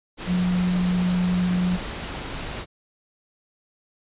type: tone in noise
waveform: sine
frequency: 180 Hz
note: F#3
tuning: 47 cents flat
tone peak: -19 dBFS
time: 0.26-1.79 s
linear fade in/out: 50 ms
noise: pink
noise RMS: -32 dBFS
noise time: 0.17-2.66 s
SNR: +10 dB
effects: resampled to 8000 Hz